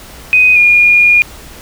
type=tone pair in turn; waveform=sine; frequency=2500 / 2430 Hz; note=D#7 / D#7; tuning=+8 / -42 cents; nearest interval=unison; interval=50 cents; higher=first; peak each=-4 dBFS; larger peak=neither; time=0.33-0.56 / 0.56-1.22 s; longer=second; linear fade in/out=0 ms; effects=added 60 Hz sine -38 dBFS peak until 1.61 s + pink hiss -34 dBFS RMS until 1.61 s